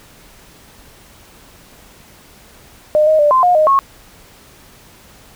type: tone with pitch steps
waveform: sine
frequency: 608 / 625 / 590 / 1038 / 716 / 619 / 1094 Hz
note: D#5 / D#5 / D5 / C6 / F5 / D#5 / C#6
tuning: -40 / +8 / +8 / -14 / +43 / -9 / -23 cents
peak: -8 dBFS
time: 2.95-3.79 s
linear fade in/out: 0 ms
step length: 120 ms
effects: pink hiss -44 dBFS RMS until 5.35 s